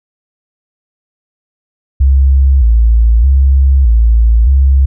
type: tone with vibrato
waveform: sine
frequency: 61.74 Hz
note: B1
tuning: in tune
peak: -4 dBFS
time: 2-4.86 s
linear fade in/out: 10 ms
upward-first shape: square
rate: 0.81 Hz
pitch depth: 150 cents each way
effects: none